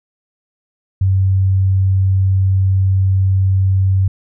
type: tone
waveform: sine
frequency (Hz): 95.5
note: G2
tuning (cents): -45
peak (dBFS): -10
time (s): 1.01-4.08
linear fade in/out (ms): 5
effects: none